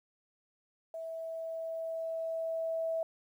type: tone with level ramp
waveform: sine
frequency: 653 Hz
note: E5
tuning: 17 cents flat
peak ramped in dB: -38 to -30 dBFS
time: 0.94-3.03 s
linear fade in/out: 2 ms
effects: 11-bit

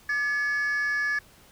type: tone with frequency modulation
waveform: sine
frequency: 1708 Hz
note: G#6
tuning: 48 cents sharp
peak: -21 dBFS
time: 0.09-1.19 s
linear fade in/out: 5 ms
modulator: 518 Hz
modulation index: 0.35
effects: tanh soft clip ceiling -23 dBFS + pink hiss -55 dBFS RMS until 1.51 s

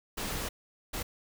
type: noise bursts at uneven times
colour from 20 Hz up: pink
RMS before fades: -35 dBFS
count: 2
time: 0.17-0.49 / 0.93-1.03 s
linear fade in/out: 10 ms
effects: none

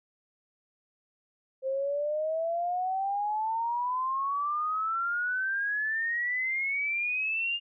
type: exponential sweep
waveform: sine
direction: up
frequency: 523.3 to 2840 Hz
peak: -27 dBFS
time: 1.62-7.6 s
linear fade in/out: 50 ms
effects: none

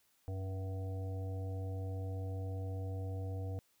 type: harmonic tone with a mistuned harmonic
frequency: 94.8 Hz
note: F#2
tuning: 43 cents sharp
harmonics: 1 / 3 / 5 / 7 / 8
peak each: -37 / -50 / -49 / -53 / -57 dBFS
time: 0.28-3.59 s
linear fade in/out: 0 ms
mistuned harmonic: 5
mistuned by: +22 cents
effects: white hiss -73 dBFS RMS until 3.8 s

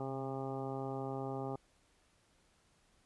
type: harmonic tone with a mistuned harmonic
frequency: 134.5 Hz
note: C3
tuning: 48 cents sharp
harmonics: 1 / 2 / 3 / 4 / 5 / 6 / 7 / 8 / 9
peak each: -43 / -44 / -43 / -47 / -48 / -45 / -55 / -56 / -52 dBFS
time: 0-1.56 s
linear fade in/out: 2 ms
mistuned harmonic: 1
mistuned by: -34 cents
effects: pink hiss -71 dBFS RMS until 3.05 s + resampled to 24000 Hz

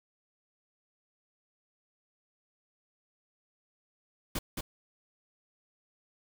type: noise with echo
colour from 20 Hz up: pink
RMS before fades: -33 dBFS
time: 4.35-4.39 s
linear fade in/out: 5 ms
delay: 220 ms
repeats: 1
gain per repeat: -3 dB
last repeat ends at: 4.61 s
effects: none

